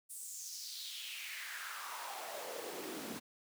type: noise with high-pass filter sweep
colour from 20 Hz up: pink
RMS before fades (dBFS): -45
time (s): 0.09-3.2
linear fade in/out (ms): 20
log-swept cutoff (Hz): 9500 to 220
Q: 3.6
effects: none